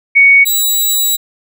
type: tone pair in turn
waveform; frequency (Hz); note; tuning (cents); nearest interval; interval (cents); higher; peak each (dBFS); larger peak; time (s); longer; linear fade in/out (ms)
sine / 10% pulse; 2230 / 3899; C#7 / B7; +10 / -23; minor seventh; 967; second; -3; neither; 0.15-0.45 / 0.45-1.17; second; 20
effects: none